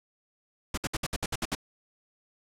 pink noise bursts, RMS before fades -30 dBFS, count 9, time 0.74-1.551 s, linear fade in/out 5 ms, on 35 ms, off 62 ms, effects low-pass 10000 Hz 12 dB/octave

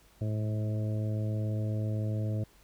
harmonic tone with a mistuned harmonic, 107.3 Hz, A2, 43 cents flat, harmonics 1 / 2 / 3 / 4 / 5 / 6, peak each -29 / -39 / -42 / -47 / -44 / -46 dBFS, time 0.21-2.44 s, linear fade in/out 5 ms, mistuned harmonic 1, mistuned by +19 cents, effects added 50 Hz sine -62 dBFS peak until 2.63 s + pink hiss -62 dBFS RMS until 2.63 s

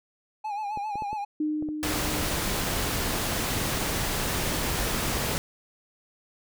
triangle tone with vibrato, 835 Hz, G#5, 9 cents sharp, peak -27 dBFS, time 0.44-1.25 s, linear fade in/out 10 ms, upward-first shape sine, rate 7.5 Hz, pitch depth 73 cents each way
clicks, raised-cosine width 2 ms, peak -25 dBFS, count 11, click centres 0.774 / 0.956 / 1.022 / 1.13 / 1.625 / 1.688 / 2.232 / 2.316 / 3.4 / 3.481 / 3.745 s
sine tone with exponential decay, 304.7 Hz, D#4, 36 cents flat, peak -23 dBFS, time 1.4-3.61 s, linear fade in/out 5 ms, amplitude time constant 480 ms
pink noise, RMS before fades -28 dBFS, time 1.83-5.38 s, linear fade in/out 0 ms
effects none

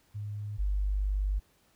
sine tone pair in turn, 103.83 / 49.6 Hz, G#2 / G1, 0 / +21 cents, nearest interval octave + minor second, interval 1279 cents, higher first, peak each -34 / -26 dBFS, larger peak second, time 0.14-0.58 / 0.58-1.4 s, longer second, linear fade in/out 20 ms, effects pink hiss -67 dBFS RMS until 1.75 s

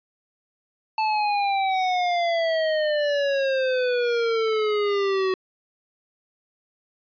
square exponential sweep, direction down, 880 to 373.1 Hz, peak -21 dBFS, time 0.98-5.34 s, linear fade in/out 2 ms, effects resampled to 11025 Hz

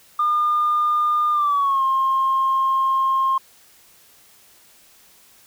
sine tone with pitch glide, 1210 to 1065.6 Hz, D#6 to C6, -49 to +31 cents, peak -15 dBFS, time 0.19-3.38 s, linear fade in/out 5 ms, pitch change -220 cents, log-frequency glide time 1.32-1.83 s, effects tanh soft clip ceiling -12 dBFS + white hiss -52 dBFS RMS until 5.46 s

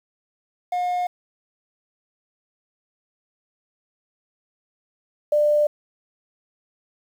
triangle / sine tone pair in turn, 717 / 594.7 Hz, F5 / D5, +45 / +22 cents, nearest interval minor third, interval 323 cents, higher first, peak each -19 / -15 dBFS, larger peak second, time 0.72-1.07 / 5.32-5.67 s, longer neither, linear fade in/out 5 ms, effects 8-bit

